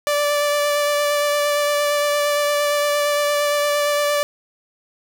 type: tone with vibrato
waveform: sawtooth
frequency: 584 Hz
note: D5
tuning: 10 cents flat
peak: -13 dBFS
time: 0.07-4.23 s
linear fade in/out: 0 ms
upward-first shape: sine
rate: 8.7 Hz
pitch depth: 12 cents each way
effects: none